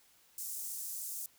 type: high-pass noise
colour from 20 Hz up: pink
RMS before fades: -41 dBFS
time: 0.38-1.26 s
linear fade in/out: 2 ms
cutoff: 7100 Hz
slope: 24 dB/octave
effects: white hiss -66 dBFS RMS until 1.38 s